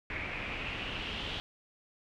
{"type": "noise with low-pass filter sweep", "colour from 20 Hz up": "pink", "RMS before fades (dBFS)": -38, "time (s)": [0.1, 1.4], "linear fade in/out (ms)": 0, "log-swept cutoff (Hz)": [2200, 3300], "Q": 4.7, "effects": []}